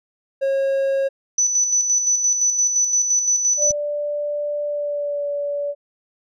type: tone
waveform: triangle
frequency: 544 Hz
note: C#5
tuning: 33 cents flat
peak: -15 dBFS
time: 0.41-1.09 s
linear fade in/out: 20 ms
type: tone with tremolo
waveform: sine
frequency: 5980 Hz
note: F#8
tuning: 17 cents sharp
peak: -14 dBFS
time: 1.38-3.72 s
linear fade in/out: 5 ms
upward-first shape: square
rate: 5.8 Hz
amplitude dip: 45%
type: tone with pitch glide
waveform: sine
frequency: 587.3 to 575.5 Hz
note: D5 to D5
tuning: 0 to -35 cents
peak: -21 dBFS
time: 3.57-5.75 s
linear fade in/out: 50 ms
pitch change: -35 cents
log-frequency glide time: 4.65-5.28 s
type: click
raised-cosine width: 5 ms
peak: -24 dBFS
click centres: 3.707 s
effects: none

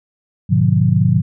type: chord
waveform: sine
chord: G# diminished seventh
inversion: none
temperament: just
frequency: 103.83 / 124.59 / 149.51 / 179.41 Hz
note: G#2 / B2 / D3 / F3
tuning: 0 / +16 / +31 / +47 cents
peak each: -16 dBFS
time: 0.49-1.22 s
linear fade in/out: 20 ms
effects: none

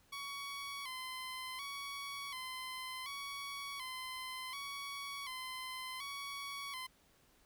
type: tone with vibrato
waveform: 15% pulse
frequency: 1075 Hz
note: C6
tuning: 47 cents sharp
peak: -36 dBFS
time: 0.12-6.87 s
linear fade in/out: 10 ms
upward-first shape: square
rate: 0.68 Hz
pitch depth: 75 cents each way
effects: pink hiss -69 dBFS RMS until 7.45 s

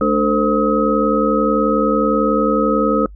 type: tone cluster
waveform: sine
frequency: 216.2 / 294.6 / 448.9 / 520 / 1272 Hz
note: A3 / D4 / A4 / C5 / D#6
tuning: -30 / +6 / +35 / -11 / +38 cents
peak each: -19 dBFS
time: 0.01-3.06 s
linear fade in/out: 2 ms
effects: noise-tail reverb RT60 0.1 s tail -25 dB re dry + added 50 Hz sine -34 dBFS peak until 3.15 s

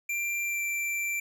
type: tone with pitch glide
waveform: square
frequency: 2368 to 2349 Hz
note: D7 to D7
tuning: +14 to 0 cents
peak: -29 dBFS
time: 0.09-1.2 s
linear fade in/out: 5 ms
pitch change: -14 cents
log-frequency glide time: 0.42-0.61 s
effects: none

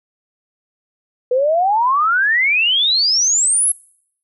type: exponential sweep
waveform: sine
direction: up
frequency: 485.3 to 11250 Hz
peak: -12 dBFS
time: 1.31-3.72 s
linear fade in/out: 5 ms
effects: noise-tail reverb RT60 0.7 s tail -24 dB re dry

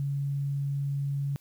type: tone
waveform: sine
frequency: 140.3 Hz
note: C#3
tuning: 21 cents sharp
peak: -27 dBFS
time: 0-1.36 s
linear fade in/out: 0 ms
effects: white hiss -63 dBFS RMS until 1.4 s

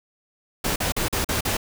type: noise bursts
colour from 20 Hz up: pink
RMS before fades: -24 dBFS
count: 6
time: 0.64-1.57 s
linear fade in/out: 5 ms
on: 120 ms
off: 42 ms
effects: none

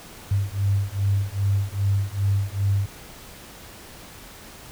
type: beating tone pair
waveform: sine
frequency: 98 / 100.5 Hz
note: G2 / G2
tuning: 0 / +44 cents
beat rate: 2.5 Hz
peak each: -23 dBFS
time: 0.31-2.86 s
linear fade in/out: 5 ms
effects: pink hiss -43 dBFS RMS until 4.71 s

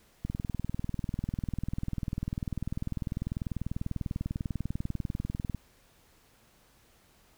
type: click train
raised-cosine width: 5 ms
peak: -20 dBFS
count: 108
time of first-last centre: 0.25-5.547 s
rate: 20.2 Hz
effects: pink hiss -63 dBFS RMS until 7.37 s

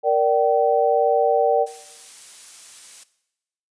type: chord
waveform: sine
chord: G minor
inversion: first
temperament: equal with one note detuned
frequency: 466.2 / 587.3 / 769.6 Hz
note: Bb4 / D5 / G5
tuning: 0 / 0 / -32 cents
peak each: -19 dBFS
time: 0.03-1.67 s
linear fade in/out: 50 ms
type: noise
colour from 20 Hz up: blue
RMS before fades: -39 dBFS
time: 1.66-3.04 s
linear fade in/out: 10 ms
effects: noise-tail reverb RT60 0.9 s tail -17 dB re dry + resampled to 22050 Hz

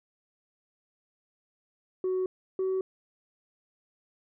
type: tone pair in turn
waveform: sine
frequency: 371.7 / 377.8 Hz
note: F#4 / F#4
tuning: +8 / +36 cents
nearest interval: unison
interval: 28 cents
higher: second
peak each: -24 dBFS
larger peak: neither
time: 2.04-2.26 / 2.59-2.81 s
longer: neither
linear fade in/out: 2 ms
effects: tanh soft clip ceiling -24 dBFS

